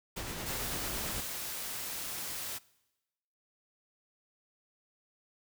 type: noise with tremolo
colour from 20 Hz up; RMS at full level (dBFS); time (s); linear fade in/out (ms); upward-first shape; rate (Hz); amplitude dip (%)
pink; -38; 0.16-1.21; 10; sine; 9; 30
type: noise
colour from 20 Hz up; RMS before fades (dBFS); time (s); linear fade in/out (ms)
white; -39; 0.45-2.59; 20
effects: noise-tail reverb RT60 1.0 s tail -22 dB re dry